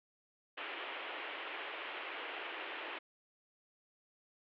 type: band-pass noise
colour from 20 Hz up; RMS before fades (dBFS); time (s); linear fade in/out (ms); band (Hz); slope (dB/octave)
white; -44; 0.57-2.99; 10; 310 to 3100; 48
effects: none